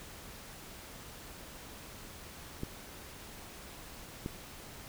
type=clicks; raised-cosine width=3 ms; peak=-23 dBFS; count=2; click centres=2.634 / 4.261 s; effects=pink hiss -49 dBFS RMS until 4.88 s